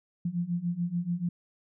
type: beating tone pair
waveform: sine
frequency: 170.1 / 177 Hz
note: F3 / F3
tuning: -45 / +23 cents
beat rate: 6.9 Hz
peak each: -32 / -30 dBFS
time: 0.25-1.29 s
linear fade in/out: 5 ms
effects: none